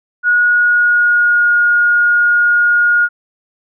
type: tone with pitch glide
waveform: sine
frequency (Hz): 1452 to 1432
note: F#6 to F6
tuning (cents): -33 to +43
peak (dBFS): -8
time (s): 0.23-3.09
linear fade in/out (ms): 50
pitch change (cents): -24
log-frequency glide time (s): 0.42-1.52
effects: none